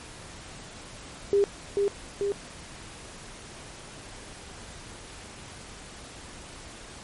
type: tone with echo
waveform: sine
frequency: 402 Hz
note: G4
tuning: 44 cents sharp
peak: -18 dBFS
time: 1.33-1.44 s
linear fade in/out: 0 ms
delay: 440 ms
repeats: 2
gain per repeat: -3 dB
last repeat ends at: 2.32 s
effects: pink hiss -44 dBFS RMS until 7.03 s + MP3 48 kbps